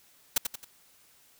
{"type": "noise with echo", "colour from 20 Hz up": "white", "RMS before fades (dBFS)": -23, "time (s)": [0.36, 0.38], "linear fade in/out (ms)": 5, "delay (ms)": 89, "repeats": 3, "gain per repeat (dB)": -7, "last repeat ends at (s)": 0.647, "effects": ["white hiss -61 dBFS RMS until 1.39 s"]}